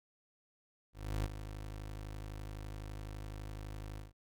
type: tone with ADSR envelope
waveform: 25% pulse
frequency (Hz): 51.91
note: G#1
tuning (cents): 0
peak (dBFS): -28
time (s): 0.93-4.13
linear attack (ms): 320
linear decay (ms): 18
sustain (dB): -11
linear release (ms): 160
effects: none